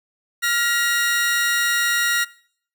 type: tone pair together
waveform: sawtooth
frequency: 1402 / 1902.7 Hz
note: F6 / A#6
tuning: +6 / +35 cents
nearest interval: perfect fourth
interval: 529 cents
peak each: -19 / -17 dBFS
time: 0.42-2.25 s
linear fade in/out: 20 ms
effects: noise-tail reverb RT60 0.6 s tail -21 dB re dry